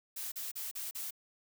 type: noise bursts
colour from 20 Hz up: blue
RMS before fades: -40 dBFS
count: 5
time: 0.16-1.108 s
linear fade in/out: 10 ms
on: 160 ms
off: 37 ms
effects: none